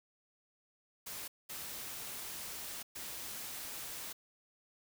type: noise bursts at uneven times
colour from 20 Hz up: white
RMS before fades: -44 dBFS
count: 3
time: 1.06-1.28 / 1.49-2.83 / 2.95-4.13 s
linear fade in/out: 10 ms
effects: none